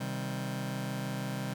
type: chord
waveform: sawtooth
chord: C minor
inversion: none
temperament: just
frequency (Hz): 130.81 / 156.98 / 196.22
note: C3 / Eb3 / G3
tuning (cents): 0 / +16 / +2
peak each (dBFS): -32 / -37 / -33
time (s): 0-1.54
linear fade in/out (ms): 10
effects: none